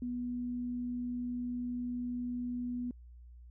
sine tone, 244.9 Hz, B3, 14 cents flat, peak -34 dBFS, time 0.02-2.91 s, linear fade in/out 2 ms, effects added 60 Hz sine -50 dBFS peak until 3.5 s

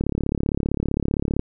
click train, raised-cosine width 3 ms, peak -9 dBFS, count 50, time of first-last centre 0.01-1.394 s, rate 35.4 Hz, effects none

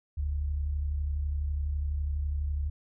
sine tone pair together, 40.97 / 73 Hz, E1 / D2, -10 / -10 cents, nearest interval minor seventh, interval 1000 cents, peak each -36 / -28 dBFS, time 0.17-2.7 s, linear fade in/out 10 ms, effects none

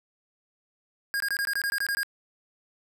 square tone bursts, 1625 Hz, G#6, 38 cents flat, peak -26 dBFS, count 11, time 1.14-2.032 s, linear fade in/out 0 ms, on 62 ms, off 21 ms, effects none

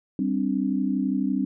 sine chord, G suspended fourth, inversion none, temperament equal, 196 / 261.6 / 293.7 Hz, G3 / C4 / D4, 0 / 0 / 0 cents, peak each -26 / -25 / -28 dBFS, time 0.19-1.45 s, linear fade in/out 2 ms, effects none

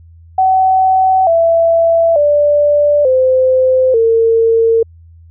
sine tone with pitch steps, 756 / 665.8 / 586.3 / 516.4 / 454.7 Hz, F#5 / E5 / D5 / C5 / A#4, +37 / +17 / -3 / -23 / -43 cents, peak -7 dBFS, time 0.38-4.83 s, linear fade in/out 5 ms, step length 890 ms, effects added 83 Hz sine -37 dBFS peak until 5.3 s

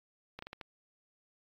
slowing click train, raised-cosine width 0.3 ms, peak -27 dBFS, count 5, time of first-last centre 0.39-0.612 s, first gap 34 ms, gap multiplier 1.34, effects AAC 32 kbps

